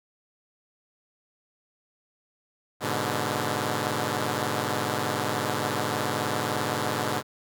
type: chord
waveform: 5% pulse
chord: G# diminished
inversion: none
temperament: equal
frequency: 103.83 / 123.47 / 146.83 Hz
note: G#2 / B2 / D3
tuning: 0 / 0 / 0 cents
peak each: -19 dBFS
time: 2.8-7.23 s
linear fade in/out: 50 ms
effects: none